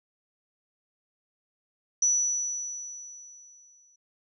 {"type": "tone with exponential decay", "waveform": "sine", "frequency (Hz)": 5920, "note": "F#8", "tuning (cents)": 0, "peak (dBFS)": -19, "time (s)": [2.02, 3.96], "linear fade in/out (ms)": 5, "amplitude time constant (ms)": 420, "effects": []}